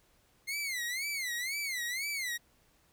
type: tone with vibrato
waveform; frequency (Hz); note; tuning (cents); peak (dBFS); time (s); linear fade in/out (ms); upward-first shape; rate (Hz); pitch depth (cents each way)
sawtooth; 2093; C7; 0; -30; 0.47-2.38; 20; sine; 2; 180
effects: pink hiss -68 dBFS RMS until 2.92 s